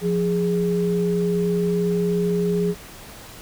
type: tone pair together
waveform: sine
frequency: 175.6 / 413.7 Hz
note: F3 / G#4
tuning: +10 / -7 cents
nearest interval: octave + minor third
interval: 1483 cents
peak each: -21 dBFS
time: 0.01-2.75 s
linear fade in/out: 50 ms
effects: pink hiss -41 dBFS RMS until 3.41 s